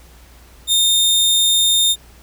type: tone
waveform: sawtooth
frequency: 3646 Hz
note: A#7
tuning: 39 cents flat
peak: -9 dBFS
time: 0.67-1.96 s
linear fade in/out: 50 ms
effects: added 60 Hz sine -44 dBFS peak until 2.22 s + pink hiss -48 dBFS RMS until 2.22 s